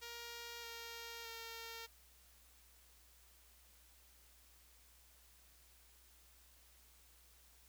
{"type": "tone with pitch steps", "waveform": "5% pulse", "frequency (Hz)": [470.4, 464.5, 458.6], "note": ["A#4", "A#4", "A#4"], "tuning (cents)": [16, -6, -28], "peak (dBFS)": -36, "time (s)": [0.01, 1.87], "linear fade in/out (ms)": 20, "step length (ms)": 620, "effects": ["added 60 Hz sine -68 dBFS peak until 7.68 s", "white hiss -67 dBFS RMS until 7.68 s"]}